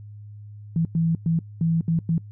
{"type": "tone bursts at uneven times", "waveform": "sine", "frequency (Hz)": 164.81, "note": "E3", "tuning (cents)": 0, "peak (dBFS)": -18, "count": 6, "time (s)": [[0.76, 0.85], [0.95, 1.15], [1.26, 1.39], [1.61, 1.81], [1.88, 1.99], [2.09, 2.18]], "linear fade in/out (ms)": 2, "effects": ["noise-tail reverb RT60 0.1 s tail -23 dB re dry", "added 104 Hz sine -38 dBFS peak until 2.31 s"]}